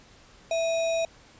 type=tone with sample-and-hold; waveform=sine; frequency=659.3 Hz; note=E5; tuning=in tune; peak=-23 dBFS; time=0.51-1.05 s; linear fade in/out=2 ms; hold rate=3150 Hz; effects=pink hiss -54 dBFS RMS until 1.39 s + resampled to 16000 Hz